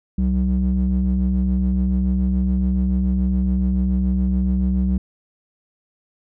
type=ring-modulated tone; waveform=triangle; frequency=61.74 Hz; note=B1; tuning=in tune; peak=-11 dBFS; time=0.18-4.98 s; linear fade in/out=5 ms; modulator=127 Hz; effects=none